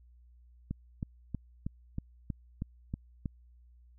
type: click train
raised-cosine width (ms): 5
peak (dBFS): -22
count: 9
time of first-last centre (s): 0.71-3.258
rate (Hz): 3.14
effects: added 60 Hz sine -56 dBFS peak until 3.98 s